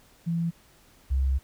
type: tone pair in turn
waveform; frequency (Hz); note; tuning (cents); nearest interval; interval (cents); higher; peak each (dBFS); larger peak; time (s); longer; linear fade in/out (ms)
sine; 168 / 66.67; E3 / C2; +33 / +33; octave + major third; 1600; first; -24 / -21; second; 0.26-0.51 / 1.1-1.39; second; 20
effects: pink hiss -58 dBFS RMS until 1.43 s